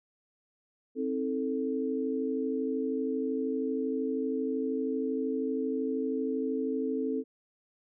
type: chord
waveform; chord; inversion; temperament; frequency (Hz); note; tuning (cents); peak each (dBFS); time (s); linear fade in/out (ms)
sine; A diminished; first; just; 264 / 316.8 / 440; C4 / Eb4 / A4; +16 / +31 / 0; -31 / -37 / -32; 0.95-7.24; 50
effects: none